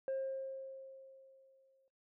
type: tone with exponential decay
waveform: sine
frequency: 534 Hz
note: C5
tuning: 35 cents sharp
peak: -31 dBFS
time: 0.08-1.88 s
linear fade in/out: 1 ms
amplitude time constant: 390 ms
effects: noise-tail reverb RT60 0.2 s tail -17 dB re dry + tanh soft clip ceiling -33 dBFS